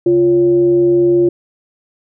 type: tone with frequency modulation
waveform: sine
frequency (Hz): 349.2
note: F4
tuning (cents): 0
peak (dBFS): -8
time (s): 0.06-1.29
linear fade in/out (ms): 5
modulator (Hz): 211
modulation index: 0.32
effects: none